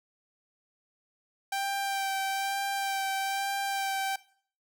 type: tone with vibrato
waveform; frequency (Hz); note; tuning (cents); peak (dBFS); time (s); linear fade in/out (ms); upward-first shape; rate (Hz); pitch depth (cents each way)
sawtooth; 784; G5; 0; -25; 1.52-4.16; 5; sine; 1.1; 16
effects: noise-tail reverb RT60 0.5 s tail -19 dB re dry